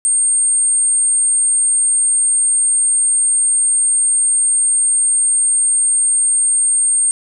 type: tone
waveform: sine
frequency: 8610 Hz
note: C9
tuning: 49 cents sharp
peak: -11 dBFS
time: 0.05-7.11 s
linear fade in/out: 0 ms
effects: none